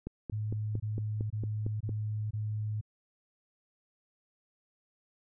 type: click train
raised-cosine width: 3 ms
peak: -24 dBFS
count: 9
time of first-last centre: 0.07-1.892 s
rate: 4.39 Hz
type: tone bursts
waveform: sine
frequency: 106.9 Hz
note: A2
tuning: 49 cents flat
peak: -31 dBFS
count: 5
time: 0.32-2.812 s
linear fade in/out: 10 ms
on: 480 ms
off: 23 ms
effects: none